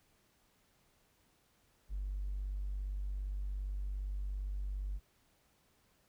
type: tone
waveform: triangle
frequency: 48.71 Hz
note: G1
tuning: 10 cents flat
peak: -32 dBFS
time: 1.89-5 s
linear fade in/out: 50 ms
effects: tanh soft clip ceiling -33 dBFS + pink hiss -72 dBFS RMS until 6.08 s